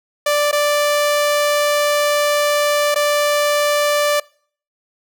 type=tone with dropouts; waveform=sawtooth; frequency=587.3 Hz; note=D5; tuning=in tune; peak=-10 dBFS; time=0.26-4.2 s; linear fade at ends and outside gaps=5 ms; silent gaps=0.514-0.527 / 2.945-2.958 s; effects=noise-tail reverb RT60 0.5 s tail -24 dB re dry